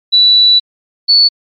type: tone pair in turn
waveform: sine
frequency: 3951 / 4449 Hz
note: B7 / C#8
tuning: 0 / +5 cents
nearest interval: major second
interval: 205 cents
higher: second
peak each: -4 dBFS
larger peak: neither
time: 0.12-0.6 / 1.08-1.29 s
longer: first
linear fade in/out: 20 ms
effects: MP3 32 kbps